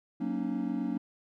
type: chord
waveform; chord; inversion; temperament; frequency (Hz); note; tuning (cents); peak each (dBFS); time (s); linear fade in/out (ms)
triangle; D# minor seventh; first; equal with one note detuned; 185 / 233.1 / 277.2 / 304.7; F#3 / A#3 / C#4 / D#4; 0 / 0 / 0 / -36; -35 / -32 / -32 / -35; 0.2-0.98; 10
effects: none